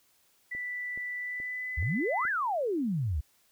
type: tone with pitch glide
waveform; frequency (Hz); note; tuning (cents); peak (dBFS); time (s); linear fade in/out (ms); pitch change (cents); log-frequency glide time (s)
sine; 1975.5 to 2009; B6 to B6; 0 to +29; -33; 0.51-2.29; 10; +29; 1.18-1.72
type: click train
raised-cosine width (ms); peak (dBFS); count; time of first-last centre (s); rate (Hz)
2; -36; 5; 0.55-2.252; 2.35
type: exponential two-way sweep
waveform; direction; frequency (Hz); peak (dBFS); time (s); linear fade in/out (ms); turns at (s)
sine; up then down; 65.41 to 1806 to 65.41; -27; 1.77-3.21; 10; 2.29
effects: white hiss -67 dBFS RMS until 3.51 s